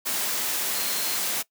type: tone in noise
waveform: sine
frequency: 4186 Hz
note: C8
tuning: in tune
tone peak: -35 dBFS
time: 0.74-1.18 s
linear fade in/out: 20 ms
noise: white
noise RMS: -27 dBFS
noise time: 0.05-1.43 s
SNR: -11 dB
effects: noise-tail reverb RT60 0.1 s tail -20 dB re dry + high-pass 200 Hz 12 dB/octave